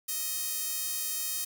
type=tone with high-pass filter; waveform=sawtooth; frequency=626 Hz; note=D#5; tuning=10 cents sharp; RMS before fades=-33 dBFS; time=0.08-1.45 s; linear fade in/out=10 ms; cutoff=8000 Hz; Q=0.56; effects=none